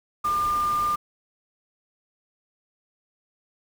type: tone in noise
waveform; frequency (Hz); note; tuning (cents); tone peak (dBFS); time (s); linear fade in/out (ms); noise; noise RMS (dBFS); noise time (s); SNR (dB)
sine; 1200; D6; +37; -21; 0.24-0.96; 10; pink; -38; 0.24-0.96; +14
effects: none